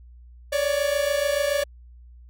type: tone pair together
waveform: 45% pulse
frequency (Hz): 560.3 / 587.3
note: C#5 / D5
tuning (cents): +18 / 0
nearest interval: minor second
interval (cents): 82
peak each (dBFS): -24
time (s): 0.52-1.64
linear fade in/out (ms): 10
effects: added 60 Hz sine -44 dBFS peak until 2.29 s + AAC 64 kbps